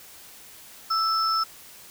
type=tone pair together; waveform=sine; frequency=1318.5 / 5274 Hz; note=E6 / E8; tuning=0 / 0 cents; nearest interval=2 octaves; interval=2400 cents; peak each=-22 / -27 dBFS; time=0.9-1.44 s; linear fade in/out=10 ms; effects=white hiss -47 dBFS RMS until 1.9 s